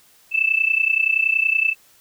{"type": "tone with amplitude modulation", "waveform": "sine", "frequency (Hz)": 2637, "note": "E7", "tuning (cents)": 0, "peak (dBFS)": -12, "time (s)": [0.31, 1.75], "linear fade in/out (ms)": 50, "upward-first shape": "sine", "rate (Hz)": 30.6, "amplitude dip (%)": 85, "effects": ["white hiss -54 dBFS RMS until 2 s"]}